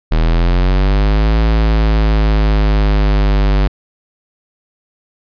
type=linear two-way sweep; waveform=square; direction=up then down; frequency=38.89 to 55 to 49.19 Hz; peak=-10 dBFS; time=0.11-3.68 s; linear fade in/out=10 ms; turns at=1.39 s; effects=resampled to 11025 Hz